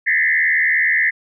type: tone with frequency modulation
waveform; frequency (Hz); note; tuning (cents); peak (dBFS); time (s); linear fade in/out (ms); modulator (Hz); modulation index
sine; 1924; B6; -46; -13; 0.06-1.11; 20; 78.7; 2.4
effects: none